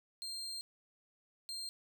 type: tone bursts at uneven times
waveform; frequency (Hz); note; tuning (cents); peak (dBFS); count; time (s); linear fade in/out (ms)
35% pulse; 4186; C8; 0; -39; 2; 0.22-0.61 / 1.49-1.69; 0
effects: none